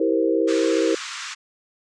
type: chord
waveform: sine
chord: C dominant seventh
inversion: first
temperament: equal with one note detuned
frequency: 327.2 / 392 / 466.2 / 523.3 Hz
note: E4 / G4 / Bb4 / C5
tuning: -13 / 0 / 0 / 0 cents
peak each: -21 / -24 / -22 / -25 dBFS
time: 0-0.95 s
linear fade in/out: 5 ms
type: band-pass noise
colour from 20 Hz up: pink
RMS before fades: -33 dBFS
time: 0.47-1.35 s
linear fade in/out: 20 ms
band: 1100 to 7700 Hz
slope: 48 dB/octave
effects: none